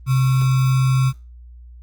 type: tone with sample-and-hold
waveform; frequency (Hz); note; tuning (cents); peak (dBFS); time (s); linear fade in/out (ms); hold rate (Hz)
sine; 130.81; C3; 0; -13; 0.06-1.13; 50; 1225
effects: added 60 Hz sine -38 dBFS peak until 1.82 s + Opus 24 kbps